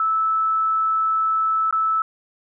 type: tone with dropouts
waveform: sine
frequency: 1310 Hz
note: E6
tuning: 11 cents flat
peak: -17 dBFS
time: 0-2.02 s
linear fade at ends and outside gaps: 2 ms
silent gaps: 1.71-1.726 s
effects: none